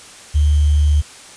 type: tone with sample-and-hold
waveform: sine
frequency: 74 Hz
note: D2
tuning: 14 cents sharp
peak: -10 dBFS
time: 0.34-1.02 s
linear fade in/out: 20 ms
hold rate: 3150 Hz
effects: white hiss -39 dBFS RMS until 1.36 s + resampled to 22050 Hz